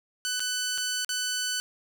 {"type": "tone with dropouts", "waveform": "10% pulse", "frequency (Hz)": 1500, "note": "F#6", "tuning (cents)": 23, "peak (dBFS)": -19, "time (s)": [0.25, 1.6], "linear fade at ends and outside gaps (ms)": 0, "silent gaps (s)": [[0.396, 0.403], [0.778, 0.782], [1.047, 1.092]], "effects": []}